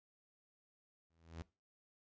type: tone with exponential growth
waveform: sawtooth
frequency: 82.41 Hz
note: E2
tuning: in tune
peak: -39 dBFS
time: 1.1-1.42 s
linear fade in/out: 0 ms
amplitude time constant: 68 ms
effects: noise-tail reverb RT60 0.3 s tail -21 dB re dry + resampled to 16000 Hz